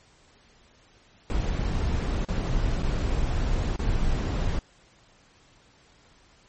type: noise with dropouts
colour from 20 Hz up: brown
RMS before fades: -25 dBFS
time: 1.3-4.59 s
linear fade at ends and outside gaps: 1 ms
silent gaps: 2.249-2.286 / 2.822-2.832 / 3.761-3.793 s
effects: pink hiss -58 dBFS RMS until 6.48 s + MP3 32 kbps